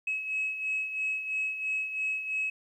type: beating tone pair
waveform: sine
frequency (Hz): 2566 / 2569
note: E7 / E7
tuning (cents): -47 / -45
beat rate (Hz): 3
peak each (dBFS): -36 / -29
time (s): 0.07-2.5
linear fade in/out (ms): 5
effects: tanh soft clip ceiling -23 dBFS + 11-bit